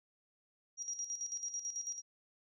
sine tone with tremolo, 5710 Hz, F8, 37 cents sharp, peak -36 dBFS, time 0.77-2.02 s, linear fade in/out 50 ms, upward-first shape square, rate 9.1 Hz, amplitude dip 65%, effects none

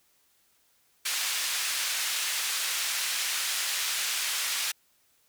pink band-pass noise, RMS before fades -30 dBFS, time 1.05-4.72 s, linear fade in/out 10 ms, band 2100 to 12000 Hz, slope 12 dB/octave, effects white hiss -67 dBFS RMS until 5.28 s

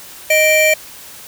square tone pair together, 622.2 / 2349 Hz, D#5 / D7, 0 / 0 cents, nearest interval octave + major seventh, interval 2300 cents, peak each -13 dBFS, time 0.3-0.74 s, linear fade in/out 5 ms, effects white hiss -36 dBFS RMS until 1.27 s

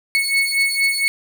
35% pulse beating tone pair, 2203 / 2207.3 Hz, C#7 / C#7, -11 / -8 cents, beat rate 4.3 Hz, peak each -17 / -18 dBFS, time 0.15-1.08 s, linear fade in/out 0 ms, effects none

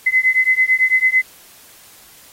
sine beating tone pair, 2034 / 2043 Hz, C7 / C7, -50 / -42 cents, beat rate 9 Hz, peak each -15 dBFS, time 0.06-1.22 s, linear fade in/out 10 ms, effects white hiss -45 dBFS RMS until 2.32 s + AAC 48 kbps

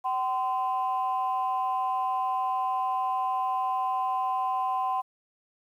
sine tone pair together, 763.4 / 1030 Hz, G5 / C6, -46 / -28 cents, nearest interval perfect fourth, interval 518 cents, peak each -27 dBFS, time 0.04-5.02 s, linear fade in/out 20 ms, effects tanh soft clip ceiling -19 dBFS + 10-bit

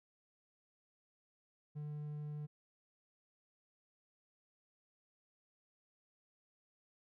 triangle tone, 149 Hz, D3, 25 cents sharp, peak -39 dBFS, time 1.75-2.47 s, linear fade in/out 20 ms, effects none

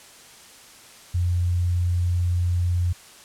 sine tone, 88.2 Hz, F2, 18 cents sharp, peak -19 dBFS, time 1.14-2.93 s, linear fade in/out 10 ms, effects white hiss -47 dBFS RMS until 3.24 s + low-pass 10000 Hz 12 dB/octave

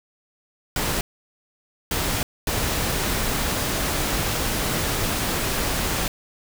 pink noise bursts at uneven times, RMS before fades -24 dBFS, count 3, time 0.76-1.01 / 1.91-2.23 / 2.47-6.08 s, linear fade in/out 2 ms, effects none

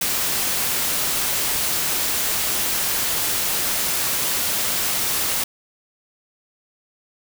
white noise, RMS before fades -22 dBFS, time 0.01-5.44 s, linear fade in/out 5 ms, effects none

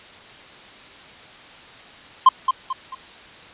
triangle tone with echo, 1046.5 Hz, C6, in tune, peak -4 dBFS, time 2.26-2.29 s, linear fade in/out 5 ms, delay 220 ms, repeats 3, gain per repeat -8 dB, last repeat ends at 2.95 s, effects white hiss -43 dBFS RMS until 3.53 s + resampled to 8000 Hz

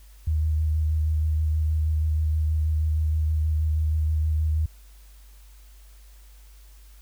sine tone with vibrato, 77.78 Hz, D#2, in tune, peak -20 dBFS, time 0.27-4.66 s, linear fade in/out 5 ms, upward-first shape square, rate 6.3 Hz, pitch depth 15 cents each way, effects added 50 Hz sine -46 dBFS peak until 7.01 s + white hiss -58 dBFS RMS until 7.01 s

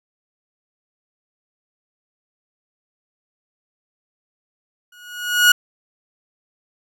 30% pulse tone with exponential growth, 1452 Hz, F#6, 33 cents flat, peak -4 dBFS, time 4.92-5.52 s, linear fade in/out 5 ms, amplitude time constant 130 ms, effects none

